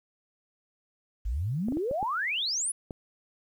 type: exponential sweep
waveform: sine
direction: up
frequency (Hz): 47.74 to 10548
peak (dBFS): -27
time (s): 1.25-2.72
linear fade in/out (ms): 10
type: clicks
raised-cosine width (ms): 2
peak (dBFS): -23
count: 6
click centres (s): 1.685 / 1.723 / 1.771 / 1.912 / 2.028 / 2.908
effects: 10-bit